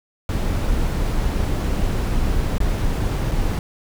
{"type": "noise with dropouts", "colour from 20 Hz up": "brown", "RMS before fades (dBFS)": -20, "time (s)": [0.29, 3.59], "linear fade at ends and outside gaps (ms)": 1, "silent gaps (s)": [[2.582, 2.603], [3.314, 3.317]], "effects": []}